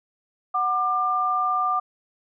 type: tone pair together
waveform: sine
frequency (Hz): 740 / 1194.2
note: F#5 / D6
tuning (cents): 0 / +29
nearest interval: minor sixth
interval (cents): 829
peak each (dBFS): -26 / -21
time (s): 0.54-1.8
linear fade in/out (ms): 10
effects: none

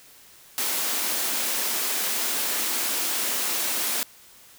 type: high-pass noise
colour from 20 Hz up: white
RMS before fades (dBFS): -26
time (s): 0.58-4.03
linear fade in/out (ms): 0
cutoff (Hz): 200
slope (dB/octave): 96
effects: white hiss -51 dBFS RMS until 4.58 s

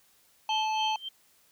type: harmonic tone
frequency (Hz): 870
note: A5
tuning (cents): -20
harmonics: 1 / 3 / 5 / 7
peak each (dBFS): -27 / -37 / -44 / -47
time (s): 0.49-0.96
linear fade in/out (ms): 2
type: tone with tremolo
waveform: sine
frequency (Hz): 3136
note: G7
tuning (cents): 0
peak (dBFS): -29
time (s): 0.49-1.09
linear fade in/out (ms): 10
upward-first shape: sine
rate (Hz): 3.5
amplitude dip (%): 90
effects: white hiss -64 dBFS RMS until 1.51 s

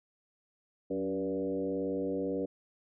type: tone with frequency modulation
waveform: sine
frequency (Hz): 382.4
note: G4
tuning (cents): -43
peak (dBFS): -30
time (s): 0.9-2.46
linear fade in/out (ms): 10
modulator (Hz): 98.1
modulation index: 1.7
effects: none

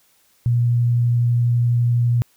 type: tone with vibrato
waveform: sine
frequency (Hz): 119.8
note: A#2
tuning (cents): +48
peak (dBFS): -14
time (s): 0.46-2.22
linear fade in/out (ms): 0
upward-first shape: triangle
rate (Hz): 12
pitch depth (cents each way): 8
effects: white hiss -59 dBFS RMS until 2.36 s

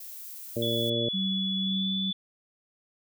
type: noise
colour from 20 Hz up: violet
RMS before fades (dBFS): -42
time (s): 0-0.9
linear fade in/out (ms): 5
type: harmonic tone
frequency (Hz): 116.5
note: A#2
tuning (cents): -1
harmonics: 1 / 2 / 3 / 4 / 5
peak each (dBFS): -33 / -33 / -33 / -33 / -33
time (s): 0.56-1.09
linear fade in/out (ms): 5
type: tone with pitch glide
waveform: sine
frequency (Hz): 3416 to 3470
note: G#7 to A7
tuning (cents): +48 to -25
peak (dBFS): -29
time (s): 0.62-2.13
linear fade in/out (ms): 5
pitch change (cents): +27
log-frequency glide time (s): 1.61-1.87
type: tone with tremolo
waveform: sine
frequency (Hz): 191.7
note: G3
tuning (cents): -38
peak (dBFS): -27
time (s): 1.13-2.12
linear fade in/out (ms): 20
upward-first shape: triangle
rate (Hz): 2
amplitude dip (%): 25
effects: none

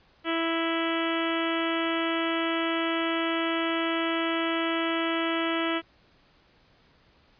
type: harmonic tone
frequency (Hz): 330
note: E4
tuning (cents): +2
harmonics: 1 / 2 / 3 / 4 / 5 / 6 / 7 / 8 / 9 / 10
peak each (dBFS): -28 / -33 / -37 / -33 / -38 / -36 / -38 / -39 / -37 / -39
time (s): 0.24-5.82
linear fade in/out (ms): 50
effects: pink hiss -61 dBFS RMS until 7.39 s + resampled to 11025 Hz

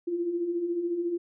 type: beating tone pair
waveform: sine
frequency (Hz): 332.5 / 346.5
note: E4 / F4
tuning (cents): +15 / -14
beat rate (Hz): 14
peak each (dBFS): -36 / -27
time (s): 0.07-1.18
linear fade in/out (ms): 10
effects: none

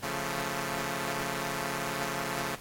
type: chord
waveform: 5% pulse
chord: Db augmented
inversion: none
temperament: equal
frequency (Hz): 138.59 / 174.61 / 220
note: Db3 / F3 / A3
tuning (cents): 0 / 0 / 0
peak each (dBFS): -24 / -25 / -25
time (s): 0.02-2.56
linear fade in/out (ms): 20
effects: pink hiss -49 dBFS RMS until 2.6 s + AAC 64 kbps

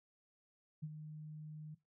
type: tone with ADSR envelope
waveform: sine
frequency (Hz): 153.4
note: D#3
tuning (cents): -24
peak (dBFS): -38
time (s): 0.82-1.75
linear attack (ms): 17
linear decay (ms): 46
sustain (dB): -8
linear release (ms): 12
effects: noise-tail reverb RT60 0.2 s tail -17 dB re dry

